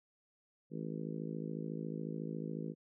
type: harmonic tone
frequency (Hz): 54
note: A1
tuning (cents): -32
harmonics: 3 / 4 / 5 / 6 / 7 / 8 / 9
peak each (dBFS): -42 / -44 / -46 / -48 / -49 / -50 / -51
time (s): 0.7-2.75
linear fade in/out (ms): 50
effects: none